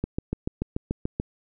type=click train; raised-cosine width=3 ms; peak=-13 dBFS; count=9; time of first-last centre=0.04-1.199 s; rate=6.9 Hz; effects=none